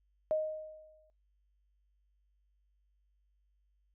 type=tone with exponential decay; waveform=sine; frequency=622.3 Hz; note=D#5; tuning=in tune; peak=-26 dBFS; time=0.31-1.1 s; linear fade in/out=0 ms; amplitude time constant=170 ms; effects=noise-tail reverb RT60 0.2 s tail -19 dB re dry + added 50 Hz sine -70 dBFS peak until 3.94 s